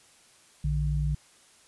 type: tone pair together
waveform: sine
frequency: 59.1 / 148.6 Hz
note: A#1 / D3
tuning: +24 / +21 cents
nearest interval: octave + major third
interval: 1597 cents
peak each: -27 dBFS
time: 0.64-1.15 s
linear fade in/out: 5 ms
effects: white hiss -58 dBFS RMS until 1.67 s + resampled to 24000 Hz